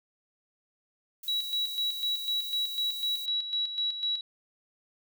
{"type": "noise", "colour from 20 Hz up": "violet", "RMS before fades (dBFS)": -43, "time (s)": [1.23, 3.26], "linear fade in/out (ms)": 5}
{"type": "tone with tremolo", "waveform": "sine", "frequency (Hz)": 3900, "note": "B7", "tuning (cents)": -23, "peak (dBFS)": -26, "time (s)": [1.28, 4.21], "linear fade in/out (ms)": 2, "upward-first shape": "square", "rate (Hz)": 4, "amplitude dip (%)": 60}
{"effects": []}